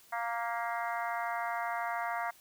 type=harmonic tone with a mistuned harmonic; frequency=233.1 Hz; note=A#3; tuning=in tune; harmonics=3 / 4 / 5 / 6 / 7 / 8 / 9; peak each=-36 / -38 / -40 / -42 / -43 / -44 / -45 dBFS; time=0.12-2.31 s; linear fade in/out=10 ms; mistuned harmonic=8; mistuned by=+38 cents; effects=white hiss -60 dBFS RMS until 2.4 s